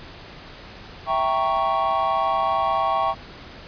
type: chord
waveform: triangle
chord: E diminished seventh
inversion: none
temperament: equal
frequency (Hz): 659.3 / 784 / 932.3 / 1108.7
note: E5 / G5 / Bb5 / Db6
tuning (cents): 0 / 0 / 0 / 0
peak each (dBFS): -24 / -22 / -26 / -21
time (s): 1.06-3.15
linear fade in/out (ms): 50
effects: pink hiss -41 dBFS RMS until 3.67 s + resampled to 11025 Hz